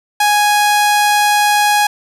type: tone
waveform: sawtooth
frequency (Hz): 830.6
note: G#5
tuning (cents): 0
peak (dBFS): -6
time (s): 0.2-1.87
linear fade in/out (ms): 5
effects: resampled to 32000 Hz + 7-bit